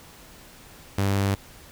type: tone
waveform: sawtooth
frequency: 98.9 Hz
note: G2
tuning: 16 cents sharp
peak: -17 dBFS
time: 0.98-1.35 s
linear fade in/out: 5 ms
effects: pink hiss -48 dBFS RMS until 1.71 s